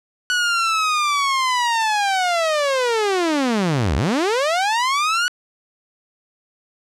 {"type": "linear two-way sweep", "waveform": "sawtooth", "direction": "down then up", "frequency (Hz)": [1480, 60.5, 1480], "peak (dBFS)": -13, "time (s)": [0.3, 5.28], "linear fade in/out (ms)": 0, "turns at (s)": 3.96, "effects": ["low-pass 7000 Hz 12 dB/octave"]}